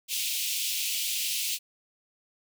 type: high-pass noise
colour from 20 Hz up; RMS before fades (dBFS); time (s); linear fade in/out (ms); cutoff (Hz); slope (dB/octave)
pink; -30; 0.08-1.59; 50; 2500; 48
effects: none